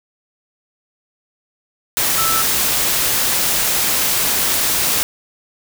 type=tone in noise; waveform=sine; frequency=1318.5 Hz; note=E6; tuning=in tune; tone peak=-19 dBFS; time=2.18-2.42 s; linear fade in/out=0 ms; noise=white; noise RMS=-17 dBFS; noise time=1.97-5.03 s; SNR=-5 dB; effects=none